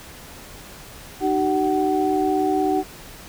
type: tone cluster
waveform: sine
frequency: 306.5 / 382.7 / 751 Hz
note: D#4 / G4 / F#5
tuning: -26 / -42 / +26 cents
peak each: -22 dBFS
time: 1.2-2.84 s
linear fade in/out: 50 ms
effects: pink hiss -41 dBFS RMS until 3.28 s